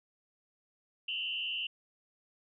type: tone with frequency modulation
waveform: sine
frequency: 2887 Hz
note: F#7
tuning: 43 cents flat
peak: -33 dBFS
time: 1.08-1.67 s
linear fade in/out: 5 ms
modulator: 85 Hz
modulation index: 2.2
effects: none